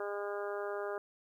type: harmonic tone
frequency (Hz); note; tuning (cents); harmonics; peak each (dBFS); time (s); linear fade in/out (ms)
203.4; G#3; -36; 2 / 3 / 4 / 5 / 6 / 7 / 8; -38 / -41 / -46 / -49 / -46 / -47 / -50; 0-0.98; 2
effects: 12-bit